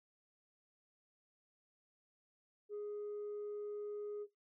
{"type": "tone", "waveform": "sine", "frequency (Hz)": 415.3, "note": "G#4", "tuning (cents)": 0, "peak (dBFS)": -39, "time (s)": [2.69, 4.27], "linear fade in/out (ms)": 50, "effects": ["noise-tail reverb RT60 0.2 s tail -19 dB re dry", "tanh soft clip ceiling -39 dBFS"]}